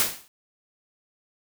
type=noise with exponential decay; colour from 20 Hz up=white; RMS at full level=-19 dBFS; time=0-0.28 s; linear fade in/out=0 ms; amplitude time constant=60 ms; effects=none